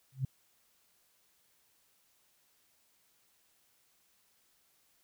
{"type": "tone with exponential growth", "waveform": "sine", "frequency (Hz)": 132.3, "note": "C3", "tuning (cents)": 20, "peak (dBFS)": -26, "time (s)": [0.12, 0.25], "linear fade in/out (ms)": 5, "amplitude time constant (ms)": 27, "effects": ["white hiss -71 dBFS RMS until 5.03 s"]}